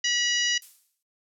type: harmonic tone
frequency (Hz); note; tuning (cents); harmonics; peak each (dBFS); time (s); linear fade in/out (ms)
970; B5; -31; 2 / 3 / 4 / 5 / 6 / 7; -29 / -27 / -35 / -31 / -28 / -38; 0.04-0.58; 5
type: noise with exponential decay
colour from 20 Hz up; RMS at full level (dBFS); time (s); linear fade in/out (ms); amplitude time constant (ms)
violet; -38; 0.62-1.03; 2; 89
effects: noise-tail reverb RT60 0.2 s tail -19 dB re dry + low-pass 11000 Hz 12 dB/octave